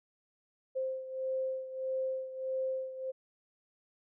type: beating tone pair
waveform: sine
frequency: 523.3 / 524.9 Hz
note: C5 / C5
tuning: 0 / +5 cents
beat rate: 1.6 Hz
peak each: -34 / -39 dBFS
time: 0.75-3.12 s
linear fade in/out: 20 ms
effects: none